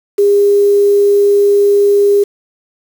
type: tone with quantisation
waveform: sine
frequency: 405.2 Hz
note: G#4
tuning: 43 cents flat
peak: -6 dBFS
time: 0.18-2.24 s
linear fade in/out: 10 ms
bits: 5
effects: none